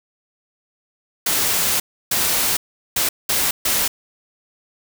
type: noise bursts at uneven times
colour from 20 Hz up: white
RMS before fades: -19 dBFS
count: 5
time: 1.26-1.8 / 2.11-2.57 / 2.96-3.09 / 3.29-3.51 / 3.65-3.88 s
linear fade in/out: 5 ms
effects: none